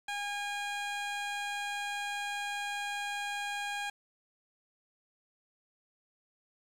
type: tone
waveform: 15% pulse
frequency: 815 Hz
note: G#5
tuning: 33 cents flat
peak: -28 dBFS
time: 0.08-3.9 s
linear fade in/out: 5 ms
effects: low-pass 8000 Hz 12 dB/octave + 9-bit